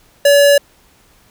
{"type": "tone", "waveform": "square", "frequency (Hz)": 570, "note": "C#5", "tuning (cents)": 48, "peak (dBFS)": -7, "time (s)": [0.25, 0.58], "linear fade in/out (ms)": 5, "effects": ["pink hiss -51 dBFS RMS until 1.3 s"]}